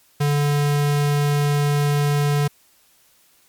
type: tone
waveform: square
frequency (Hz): 145.2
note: D3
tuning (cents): -19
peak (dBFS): -17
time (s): 0.2-2.48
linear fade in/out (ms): 10
effects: white hiss -57 dBFS RMS until 3.48 s + MP3 96 kbps